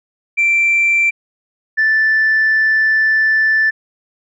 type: tone pair in turn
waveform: sine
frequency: 2349 / 1759.8 Hz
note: D7 / A6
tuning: 0 / 0 cents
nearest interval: perfect fourth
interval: 500 cents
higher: first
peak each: -9 dBFS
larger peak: neither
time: 0.37-1.11 / 1.77-3.71 s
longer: second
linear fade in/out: 20 ms
effects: tanh soft clip ceiling -7 dBFS